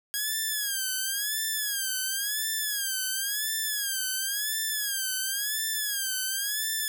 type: tone with vibrato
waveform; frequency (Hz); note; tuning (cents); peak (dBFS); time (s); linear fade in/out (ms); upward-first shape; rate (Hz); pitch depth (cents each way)
5% pulse; 1642; G#6; -20; -17; 0.14-6.88; 0; sine; 0.95; 130
effects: none